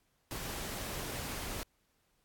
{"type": "noise", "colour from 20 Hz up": "pink", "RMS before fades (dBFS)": -40, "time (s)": [0.31, 1.63], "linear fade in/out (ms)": 0, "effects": ["pink hiss -75 dBFS RMS until 2.24 s", "AAC 64 kbps"]}